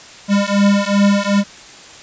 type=beating tone pair; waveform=square; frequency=200 / 202.6 Hz; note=G3 / G#3; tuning=+35 / -43 cents; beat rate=2.6 Hz; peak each=-15 dBFS; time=0.28-1.44 s; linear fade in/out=50 ms; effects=white hiss -38 dBFS RMS until 2.02 s + resampled to 16000 Hz